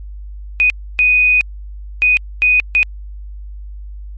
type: tone bursts at uneven times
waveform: sine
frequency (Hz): 2489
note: D#7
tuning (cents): 0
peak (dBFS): -8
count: 5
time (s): 0.6-0.7 / 0.99-1.41 / 2.02-2.17 / 2.42-2.6 / 2.75-2.83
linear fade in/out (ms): 0
effects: added 50 Hz sine -27 dBFS peak until 4.17 s + MP3 32 kbps